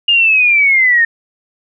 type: linear sweep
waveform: sine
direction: down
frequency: 2851 to 1817 Hz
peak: -7 dBFS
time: 0.08-1.05 s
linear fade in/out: 5 ms
effects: none